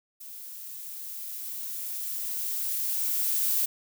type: noise with level ramp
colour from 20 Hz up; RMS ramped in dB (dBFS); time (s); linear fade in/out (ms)
violet; -43 to -25; 0.2-3.66; 10
effects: none